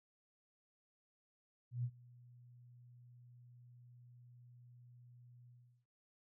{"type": "tone with ADSR envelope", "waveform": "sine", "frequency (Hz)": 121.9, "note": "B2", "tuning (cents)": -22, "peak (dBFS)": -34, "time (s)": [1.71, 5.86], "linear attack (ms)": 130, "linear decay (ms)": 62, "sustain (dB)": -24, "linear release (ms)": 380, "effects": []}